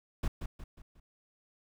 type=noise with echo; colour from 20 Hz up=brown; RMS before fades=-30 dBFS; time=0.23-0.28 s; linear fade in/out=5 ms; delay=180 ms; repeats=4; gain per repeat=-7 dB; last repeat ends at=1 s; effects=none